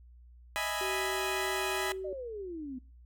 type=chord; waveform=15% pulse; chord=E major seventh; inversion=third; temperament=equal; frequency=622.3 / 659.3 / 830.6 / 987.8 Hz; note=D#5 / E5 / G#5 / B5; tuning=0 / 0 / 0 / 0 cents; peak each=-31 / -34 / -29 / -31 dBFS; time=0.56-1.92 s; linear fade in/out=0 ms
type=tone; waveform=sine; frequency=380 Hz; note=F#4; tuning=46 cents sharp; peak=-35 dBFS; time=0.81-2.13 s; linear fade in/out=2 ms
type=exponential sweep; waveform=sine; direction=down; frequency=625 to 246.9 Hz; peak=-37 dBFS; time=2.04-2.79 s; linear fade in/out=10 ms
effects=noise-tail reverb RT60 0.4 s tail -22 dB re dry + added 60 Hz sine -52 dBFS peak until 3.05 s